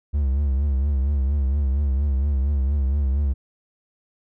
triangle tone with vibrato, 69.3 Hz, C#2, in tune, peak -16 dBFS, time 0.13-3.34 s, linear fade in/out 20 ms, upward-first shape triangle, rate 4.3 Hz, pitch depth 120 cents each way, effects none

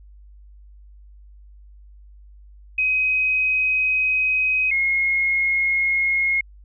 sine tone pair in turn, 2524 / 2156 Hz, D#7 / C#7, +24 / -49 cents, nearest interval minor third, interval 273 cents, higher first, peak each -17 dBFS, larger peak neither, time 2.78-4.71 / 4.71-6.41 s, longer first, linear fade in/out 5 ms, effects added 50 Hz sine -43 dBFS peak until 6.64 s

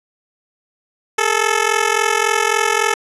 10% pulse ring-modulated tone, 435.3 Hz, A4, 19 cents flat, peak -3 dBFS, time 1.18-2.94 s, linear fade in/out 5 ms, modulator 21.8 Hz, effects resampled to 24000 Hz

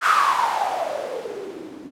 violet noise with low-pass filter sweep, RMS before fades -23 dBFS, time 0.01-1.91 s, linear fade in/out 50 ms, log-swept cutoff 1400 to 260 Hz, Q 9.2, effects none

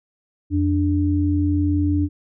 sine tone pair together, 87.31 / 293.7 Hz, F2 / D4, 0 / 0 cents, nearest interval octave + major sixth, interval 2100 cents, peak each -19 dBFS, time 0.5-2.09 s, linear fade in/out 50 ms, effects none

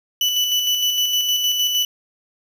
35% pulse tone with tremolo, 2975 Hz, F#7, 9 cents sharp, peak -14 dBFS, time 0.21-1.85 s, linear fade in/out 2 ms, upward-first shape square, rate 6.5 Hz, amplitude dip 35%, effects 8-bit

